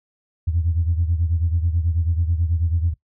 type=beating tone pair; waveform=sine; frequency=82 / 91.2 Hz; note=E2 / F#2; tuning=-9 / -24 cents; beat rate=9.2 Hz; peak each=-18 / -23 dBFS; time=0.47-2.94 s; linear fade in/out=10 ms; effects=noise-tail reverb RT60 0.1 s tail -20 dB re dry + tanh soft clip ceiling -10 dBFS